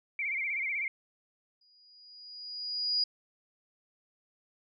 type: tone with vibrato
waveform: sine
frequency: 2217 Hz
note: C#7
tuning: in tune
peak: -30 dBFS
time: 0.19-0.88 s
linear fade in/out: 2 ms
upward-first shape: sine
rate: 16 Hz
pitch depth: 110 cents each way
type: tone with exponential growth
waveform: sine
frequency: 4893 Hz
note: D#8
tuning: 30 cents flat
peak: -24 dBFS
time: 1.61-3.04 s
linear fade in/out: 5 ms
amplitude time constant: 310 ms
effects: none